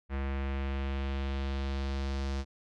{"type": "tone with low-pass filter sweep", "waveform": "square", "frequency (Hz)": 68.2, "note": "C#2", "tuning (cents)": -28, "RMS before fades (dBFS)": -33, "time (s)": [0.09, 2.45], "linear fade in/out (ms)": 50, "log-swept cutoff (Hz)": [2100, 5500], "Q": 1.6, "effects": []}